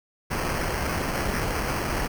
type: noise with sample-and-hold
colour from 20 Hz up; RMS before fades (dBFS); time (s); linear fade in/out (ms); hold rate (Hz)
pink; -27; 0.3-2.08; 20; 3675
effects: none